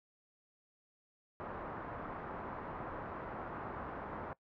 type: low-pass noise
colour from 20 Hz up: white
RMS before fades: -44 dBFS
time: 1.4-4.33 s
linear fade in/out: 0 ms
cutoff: 1300 Hz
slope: 24 dB/octave
effects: noise-tail reverb RT60 0.1 s tail -21 dB re dry